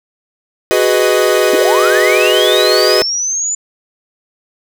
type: chord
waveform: 45% pulse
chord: G# minor seventh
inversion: third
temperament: equal with one note detuned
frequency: 370 / 415.3 / 495.9 / 622.3 Hz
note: F#4 / G#4 / B4 / D#5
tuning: 0 / 0 / +7 / 0 cents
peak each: -15 dBFS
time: 0.71-3.02 s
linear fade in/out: 0 ms
type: linear sweep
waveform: sine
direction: up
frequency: 253.4 to 7070 Hz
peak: -14 dBFS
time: 1.53-3.55 s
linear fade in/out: 5 ms
effects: none